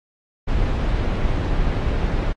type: noise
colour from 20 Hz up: brown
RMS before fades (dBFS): -20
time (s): 0.47-2.33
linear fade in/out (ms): 20
effects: low-pass 4000 Hz 12 dB/octave + AAC 32 kbps